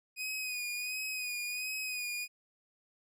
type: tone with vibrato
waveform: sawtooth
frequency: 2489 Hz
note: D#7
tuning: in tune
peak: -32 dBFS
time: 0.16-2.28 s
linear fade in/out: 50 ms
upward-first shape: sine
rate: 1.4 Hz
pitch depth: 39 cents each way
effects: none